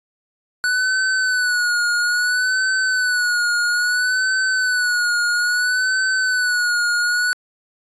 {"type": "tone with vibrato", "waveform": "square", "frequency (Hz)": 1480, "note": "F#6", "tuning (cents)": 0, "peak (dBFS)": -17, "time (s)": [0.64, 7.33], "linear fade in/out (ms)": 0, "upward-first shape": "sine", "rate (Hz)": 0.6, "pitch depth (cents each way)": 57, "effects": ["resampled to 22050 Hz"]}